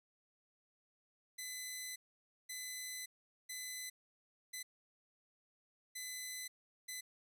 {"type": "tone bursts at uneven times", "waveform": "10% pulse", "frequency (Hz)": 2014, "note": "B6", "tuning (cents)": 33, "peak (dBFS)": -34, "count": 6, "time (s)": [[1.38, 1.96], [2.49, 3.06], [3.49, 3.9], [4.53, 4.63], [5.95, 6.48], [6.88, 7.01]], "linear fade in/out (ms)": 10, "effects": []}